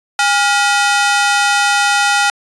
sawtooth ring-modulated tone, 1114 Hz, C#6, 8 cents sharp, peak -4 dBFS, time 0.19-2.3 s, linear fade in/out 2 ms, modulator 298 Hz, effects resampled to 22050 Hz

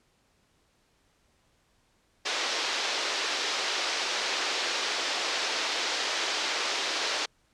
white band-pass noise, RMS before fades -30 dBFS, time 2.25-7.26 s, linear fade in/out 10 ms, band 340 to 5400 Hz, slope 24 dB/octave, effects pink hiss -68 dBFS RMS until 7.53 s + low-pass 9000 Hz 12 dB/octave

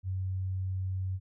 sine tone, 94 Hz, F#2, 28 cents sharp, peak -30 dBFS, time 0.03-1.2 s, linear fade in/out 50 ms, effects none

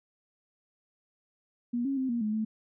sine tone with pitch steps, 240.1 / 273.8 / 261.7 / 236.3 / 213.3 / 218.3 Hz, B3 / C#4 / C4 / A#3 / G#3 / A3, -49 / -21 / 0 / +24 / +46 / -13 cents, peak -27 dBFS, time 1.73-2.45 s, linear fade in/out 10 ms, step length 120 ms, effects none

